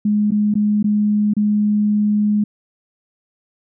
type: tone with dropouts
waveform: sine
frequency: 209 Hz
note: G#3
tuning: 11 cents sharp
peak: -13 dBFS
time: 0.05-2.44 s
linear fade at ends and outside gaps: 5 ms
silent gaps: 0.308-0.318 / 0.541-0.553 / 0.828-0.842 / 1.337-1.366 s
effects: none